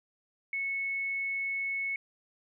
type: tone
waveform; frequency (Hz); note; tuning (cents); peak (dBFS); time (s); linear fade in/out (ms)
sine; 2202; C#7; -12; -30; 0.53-1.96; 2
effects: none